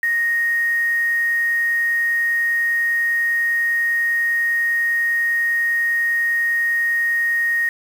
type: tone with quantisation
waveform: sine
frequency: 1865 Hz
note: A#6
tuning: in tune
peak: -16 dBFS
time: 0.03-7.69 s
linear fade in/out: 2 ms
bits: 6
effects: none